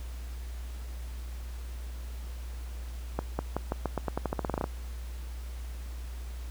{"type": "accelerating click train", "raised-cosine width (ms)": 1, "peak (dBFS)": -15, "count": 17, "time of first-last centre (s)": [3.19, 4.641], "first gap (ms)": 200, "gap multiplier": 0.88, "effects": ["added 60 Hz sine -36 dBFS peak until 6.5 s", "pink hiss -52 dBFS RMS until 6.5 s"]}